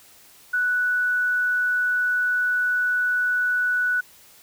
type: tone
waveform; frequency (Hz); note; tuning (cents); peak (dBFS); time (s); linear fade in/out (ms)
sine; 1480; F#6; 0; -19; 0.53-4.01; 10
effects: white hiss -51 dBFS RMS until 4.42 s